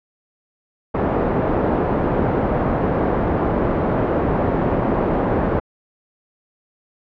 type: low-pass noise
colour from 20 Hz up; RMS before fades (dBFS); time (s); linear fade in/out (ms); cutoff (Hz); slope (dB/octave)
white; -19; 0.94-5.6; 10; 580; 12
effects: low-pass 2000 Hz 12 dB/octave